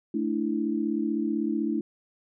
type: chord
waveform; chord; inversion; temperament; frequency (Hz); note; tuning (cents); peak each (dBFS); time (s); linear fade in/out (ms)
sine; A suspended fourth; none; equal; 220 / 293.7 / 329.6; A3 / D4 / E4; 0 / 0 / 0; -29; 0.14-1.81; 5
effects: none